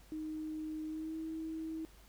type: tone with pitch glide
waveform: sine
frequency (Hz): 311.1 to 320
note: D#4 to D#4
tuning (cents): 0 to +49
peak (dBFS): -38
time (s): 0.12-1.85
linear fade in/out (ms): 0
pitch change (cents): +49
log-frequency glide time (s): 0.87-1.16
effects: added 50 Hz sine -59 dBFS peak until 2.08 s + pink hiss -63 dBFS RMS until 2.08 s